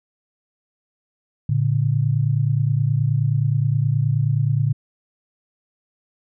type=tone pair together; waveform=sine; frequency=113.5 / 143 Hz; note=A#2 / D3; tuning=-46 / -46 cents; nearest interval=major third; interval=400 cents; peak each=-19 dBFS; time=1.49-4.73 s; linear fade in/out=5 ms; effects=none